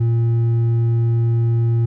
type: tone with hard clipping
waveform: sine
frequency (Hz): 116.1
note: A#2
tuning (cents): -7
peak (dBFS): -15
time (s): 0-1.86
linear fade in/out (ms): 10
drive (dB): 4
effects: none